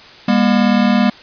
square tone pair together, 201.7 / 240.1 Hz, G3 / B3, +50 / -49 cents, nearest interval minor third, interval 301 cents, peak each -14 dBFS, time 0.28-1.1 s, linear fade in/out 5 ms, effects white hiss -39 dBFS RMS until 1.22 s + resampled to 11025 Hz

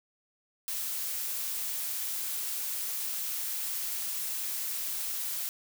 blue noise, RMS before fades -34 dBFS, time 0.68-5.49 s, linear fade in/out 0 ms, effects none

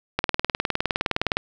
click train, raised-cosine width 0.3 ms, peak -5 dBFS, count 24, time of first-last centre 0.19-1.369 s, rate 19.5 Hz, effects none

